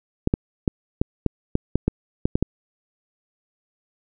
clicks, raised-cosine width 3 ms, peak -5 dBFS, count 11, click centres 0.274 / 0.339 / 0.678 / 1.015 / 1.263 / 1.554 / 1.756 / 1.88 / 2.255 / 2.355 / 2.426 s, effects none

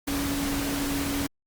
sine tone in noise, 280.8 Hz, C#4, 22 cents sharp, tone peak -28 dBFS, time 0.07-1.27 s, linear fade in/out 10 ms, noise pink, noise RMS -31 dBFS, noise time 0.07-1.27 s, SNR 0 dB, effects Opus 48 kbps

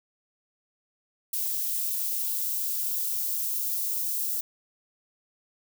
violet noise with high-pass filter sweep, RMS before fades -29 dBFS, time 1.33-4.41 s, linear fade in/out 5 ms, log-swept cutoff 2700 to 4300 Hz, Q 0.74, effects none

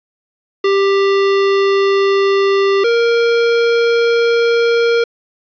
square tone pair in turn, 394 / 467.2 Hz, G4 / A#4, +9 / +4 cents, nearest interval minor third, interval 295 cents, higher second, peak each -11 dBFS, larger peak neither, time 0.64-2.84 / 2.84-5.04 s, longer neither, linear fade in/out 5 ms, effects resampled to 11025 Hz + 7-bit

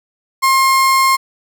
35% pulse tone, 1066 Hz, C6, 32 cents sharp, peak -8 dBFS, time 0.42-1.17 s, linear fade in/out 20 ms, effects none

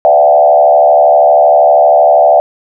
sine tone with frequency modulation, 672 Hz, E5, 33 cents sharp, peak -3 dBFS, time 0.05-2.4 s, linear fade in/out 0 ms, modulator 72.7 Hz, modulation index 1.4, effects none

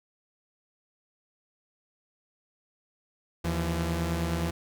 sawtooth tone pair together, 79.95 / 169.4 Hz, D#2 / E3, +48 / +48 cents, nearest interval octave + minor second, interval 1300 cents, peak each -26 dBFS, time 3.44-4.51 s, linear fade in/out 10 ms, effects none

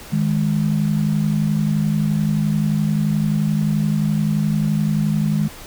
sine tone pair together, 156.06 / 207.6 Hz, D#3 / G#3, +6 / 0 cents, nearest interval perfect fourth, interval 494 cents, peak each -18 / -19 dBFS, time 0.12-5.48 s, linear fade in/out 10 ms, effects pink hiss -38 dBFS RMS until 5.66 s

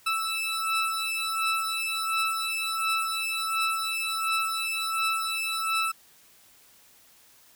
20% pulse beating tone pair, 1315 / 1316.4 Hz, E6 / E6, -5 / -3 cents, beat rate 1.4 Hz, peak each -24 dBFS, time 0.06-5.92 s, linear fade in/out 10 ms, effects white hiss -57 dBFS RMS until 7.55 s

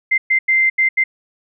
sine tone bursts at uneven times, 2084 Hz, C7, 7 cents flat, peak -11 dBFS, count 5, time 0.11-0.18 / 0.3-0.39 / 0.48-0.7 / 0.78-0.89 / 0.97-1.04 s, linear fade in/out 10 ms, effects none

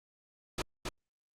pink noise with echo, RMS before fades -33 dBFS, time 0.58-0.62 s, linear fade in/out 5 ms, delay 270 ms, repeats 1, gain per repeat -3 dB, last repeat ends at 0.89 s, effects low-pass 8000 Hz 12 dB/octave + Opus 48 kbps

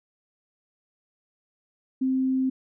sine tone, 261.6 Hz, C4, in tune, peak -21 dBFS, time 2.01-2.5 s, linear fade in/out 10 ms, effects none

